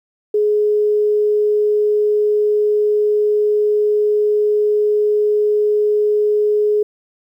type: tone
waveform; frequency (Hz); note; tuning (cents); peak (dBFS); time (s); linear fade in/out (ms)
sine; 420; G#4; +19; -12; 0.34-6.83; 5
effects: 9-bit